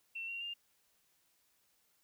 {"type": "tone with pitch steps", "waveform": "sine", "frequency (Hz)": [2701, 2751, 2803], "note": ["E7", "F7", "F7"], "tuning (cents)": [42, -27, 6], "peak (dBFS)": -39, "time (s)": [0.15, 0.54], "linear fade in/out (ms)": 10, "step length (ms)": 130, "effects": ["white hiss -74 dBFS RMS until 2.03 s"]}